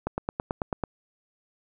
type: click train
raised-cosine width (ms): 1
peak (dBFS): -13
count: 8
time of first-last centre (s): 0.07-0.838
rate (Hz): 9.12
effects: none